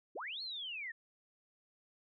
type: linear two-way sweep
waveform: sine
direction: up then down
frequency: 243.3 to 4351 to 1765 Hz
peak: -40 dBFS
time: 0.15-0.92 s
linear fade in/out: 10 ms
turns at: 0.42 s
effects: none